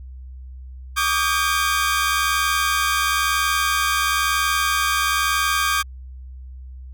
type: tone cluster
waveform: sawtooth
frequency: 1145 / 1226 / 1595 Hz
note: D6 / D#6 / G6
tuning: -44 / -26 / +30 cents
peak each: -19 dBFS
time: 0.96-5.83 s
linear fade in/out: 20 ms
effects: added 64 Hz sine -34 dBFS peak until 6.93 s